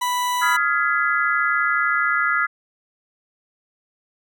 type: tone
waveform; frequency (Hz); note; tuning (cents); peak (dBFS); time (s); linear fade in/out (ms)
40% pulse; 987.8; B5; 0; -19; 0.01-0.57; 10
type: chord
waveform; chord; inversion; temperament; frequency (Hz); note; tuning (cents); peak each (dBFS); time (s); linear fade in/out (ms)
sine; F half-diminished seventh; third; just; 1257.2 / 1396.9 / 1676.3 / 2012; Eb6 / F6 / Ab6 / Cb7; +18 / 0 / +16 / +32; -23 / -21 / -23 / -25; 0.41-2.47; 20
effects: none